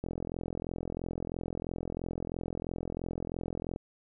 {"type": "click train", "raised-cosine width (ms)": 2, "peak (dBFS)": -22, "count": 161, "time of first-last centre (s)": [0.04, 3.761], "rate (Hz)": 43, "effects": []}